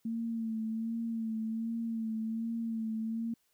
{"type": "tone with vibrato", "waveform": "sine", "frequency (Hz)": 225.4, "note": "A3", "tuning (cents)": 42, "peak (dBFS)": -32, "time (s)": [0.05, 3.34], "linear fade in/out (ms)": 5, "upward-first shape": "sine", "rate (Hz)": 1.3, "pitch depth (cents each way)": 36, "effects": ["white hiss -74 dBFS RMS until 3.53 s"]}